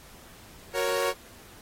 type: chord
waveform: sawtooth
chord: F# major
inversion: none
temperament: equal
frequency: 370 / 466.2 / 554.4 Hz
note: F#4 / A#4 / C#5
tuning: 0 / 0 / 0 cents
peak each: -28 / -25 / -24 dBFS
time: 0.73-1.14 s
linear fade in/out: 50 ms
effects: pink hiss -51 dBFS RMS until 1.61 s + AAC 48 kbps